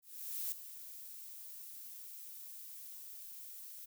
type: noise with ADSR envelope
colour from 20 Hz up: violet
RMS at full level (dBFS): -38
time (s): 0.02-3.86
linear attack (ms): 500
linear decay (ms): 3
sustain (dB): -12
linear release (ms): 14
effects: none